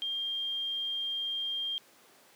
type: tone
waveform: sine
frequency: 3201 Hz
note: G7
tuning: 36 cents sharp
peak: -31 dBFS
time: 0.02-1.78 s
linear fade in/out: 0 ms
effects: pink hiss -59 dBFS RMS until 2.35 s + high-pass 300 Hz 12 dB/octave